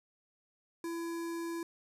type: tone with notch filter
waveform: square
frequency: 335.6 Hz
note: E4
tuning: 31 cents sharp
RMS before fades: -38 dBFS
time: 0.84-1.63 s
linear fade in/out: 2 ms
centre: 3100 Hz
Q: 1.6
effects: resampled to 32000 Hz + 11-bit